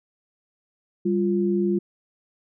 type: tone pair together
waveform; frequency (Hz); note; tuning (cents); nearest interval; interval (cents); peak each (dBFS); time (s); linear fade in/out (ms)
sine; 197.06 / 349.2; G3 / F4; +9 / 0; minor seventh; 991; -22; 1.05-1.79; 10
effects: none